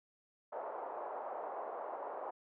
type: band-pass noise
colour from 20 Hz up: pink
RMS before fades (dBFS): -43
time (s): 0.52-2.31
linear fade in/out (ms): 10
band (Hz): 540 to 960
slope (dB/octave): 24
effects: none